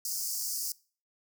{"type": "high-pass noise", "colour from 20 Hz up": "pink", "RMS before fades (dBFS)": -34, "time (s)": [0.05, 0.72], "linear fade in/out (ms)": 2, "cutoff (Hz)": 4700, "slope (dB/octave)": 96, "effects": ["noise-tail reverb RT60 0.4 s tail -22 dB re dry"]}